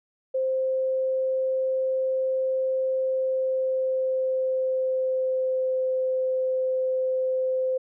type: tone with pitch glide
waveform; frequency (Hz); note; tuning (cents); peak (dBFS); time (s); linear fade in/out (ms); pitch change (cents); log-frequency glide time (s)
sine; 523.3 to 517.6; C5 to C5; 0 to -19; -22; 0.34-7.78; 10; -19; 3-5.82
effects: none